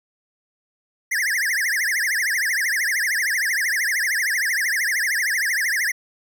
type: tone with vibrato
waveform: square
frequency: 1852 Hz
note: A#6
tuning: 12 cents flat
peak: -20 dBFS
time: 1.11-5.92 s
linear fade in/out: 10 ms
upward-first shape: triangle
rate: 13 Hz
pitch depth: 280 cents each way
effects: none